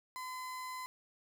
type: tone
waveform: 35% pulse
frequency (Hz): 1019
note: C6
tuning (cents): -46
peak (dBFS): -39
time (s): 0.16-0.86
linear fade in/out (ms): 0
effects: 12-bit